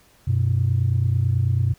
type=tone pair together; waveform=sine; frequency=94.94 / 124.1 Hz; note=F#2 / B2; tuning=+45 / +9 cents; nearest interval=perfect fourth; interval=464 cents; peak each=-19 dBFS; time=0.27-1.74 s; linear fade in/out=10 ms; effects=tanh soft clip ceiling -11 dBFS + pink hiss -56 dBFS RMS until 1.78 s

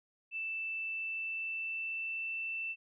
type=tone with pitch glide; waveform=sine; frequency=2650 to 2667 Hz; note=E7 to E7; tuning=+9 to +20 cents; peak=-35 dBFS; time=0.31-2.76 s; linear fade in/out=50 ms; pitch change=+11 cents; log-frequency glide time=0.73-2.34 s; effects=none

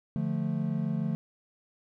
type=chord; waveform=triangle; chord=D minor; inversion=none; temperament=equal with one note detuned; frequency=147.94 / 174.61 / 220 Hz; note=D3 / F3 / A3; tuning=+13 / 0 / 0 cents; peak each=-30 dBFS; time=0.16-1.15 s; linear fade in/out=0 ms; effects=none

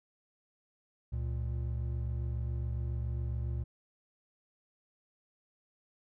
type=tone pair together; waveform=triangle; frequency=69.3 / 116.54 Hz; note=C#2 / A#2; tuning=0 / 0 cents; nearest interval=major sixth; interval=900 cents; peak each=-32 / -34 dBFS; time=1.12-3.64 s; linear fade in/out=10 ms; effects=none

